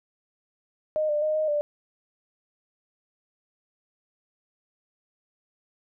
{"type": "tone with pitch steps", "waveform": "sine", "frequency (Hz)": [617, 595, 616, 621, 590], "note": ["D#5", "D5", "D#5", "D#5", "D5"], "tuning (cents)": [-15, 22, -17, -3, 8], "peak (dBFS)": -22, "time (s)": [0.96, 1.61], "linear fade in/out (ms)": 0, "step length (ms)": 130, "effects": []}